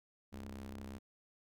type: ring-modulated tone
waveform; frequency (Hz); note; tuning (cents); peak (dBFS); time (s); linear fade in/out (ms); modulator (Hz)
sawtooth; 65.7; C2; +8; -38; 0.32-0.99; 20; 147
effects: none